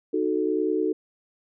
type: chord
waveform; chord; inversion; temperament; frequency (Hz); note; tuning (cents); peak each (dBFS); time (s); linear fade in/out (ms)
sine; D# diminished; none; equal with one note detuned; 308.6 / 370 / 440; D#4 / F#4 / A4; -14 / 0 / 0; -26; 0.13-0.93; 10
effects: none